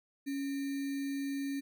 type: tone with sample-and-hold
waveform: sine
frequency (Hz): 277.2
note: C#4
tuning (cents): 0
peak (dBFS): -33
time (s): 0.26-1.61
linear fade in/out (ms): 20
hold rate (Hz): 2100
effects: none